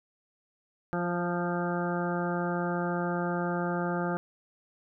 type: harmonic tone with a mistuned harmonic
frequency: 174.61 Hz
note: F3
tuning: in tune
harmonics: 1 / 2 / 3 / 4 / 5 / 7 / 8 / 9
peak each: -31 / -34 / -36 / -37 / -38 / -39 / -40 / -41 dBFS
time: 0.93-4.17 s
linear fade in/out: 0 ms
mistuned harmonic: 3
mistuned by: +16 cents
effects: none